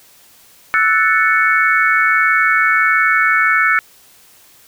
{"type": "chord", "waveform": "sine", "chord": "F# minor seventh", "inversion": "third", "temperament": "equal", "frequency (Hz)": [1318.5, 1480, 1760, 2217], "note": ["E6", "F#6", "A6", "C#7"], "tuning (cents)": [0, 0, 0, 0], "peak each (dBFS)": -16, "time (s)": [0.74, 3.79], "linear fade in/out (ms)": 0, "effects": ["white hiss -47 dBFS RMS until 4.67 s"]}